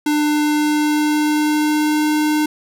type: tone with pitch glide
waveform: square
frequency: 298.8 to 303.5 Hz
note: D4 to D#4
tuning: +30 to -43 cents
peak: -15 dBFS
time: 0.06-2.46 s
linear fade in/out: 5 ms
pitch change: +27 cents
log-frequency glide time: 0.2-2.07 s
effects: none